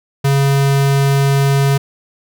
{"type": "tone", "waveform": "square", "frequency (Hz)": 138.59, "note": "C#3", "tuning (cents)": 0, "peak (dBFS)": -11, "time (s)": [0.24, 1.78], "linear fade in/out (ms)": 10, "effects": []}